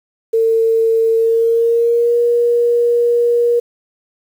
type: tone with pitch glide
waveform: sine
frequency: 451.8 to 475.4 Hz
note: A4 to A#4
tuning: +46 to +34 cents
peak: -10 dBFS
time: 0.33-3.6 s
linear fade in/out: 10 ms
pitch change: +88 cents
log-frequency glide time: 1.15-2.18 s
effects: 7-bit